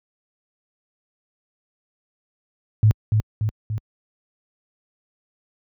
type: tone with echo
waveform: sine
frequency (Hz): 107.5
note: A2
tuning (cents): -40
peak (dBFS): -10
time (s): 2.83-2.91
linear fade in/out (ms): 0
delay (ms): 290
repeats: 3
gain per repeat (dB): -4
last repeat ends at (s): 3.78
effects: high-pass 60 Hz 12 dB/octave